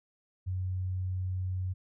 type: tone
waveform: sine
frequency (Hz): 92.5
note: F#2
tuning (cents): 0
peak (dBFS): -30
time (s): 0.46-1.74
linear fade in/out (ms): 20
effects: none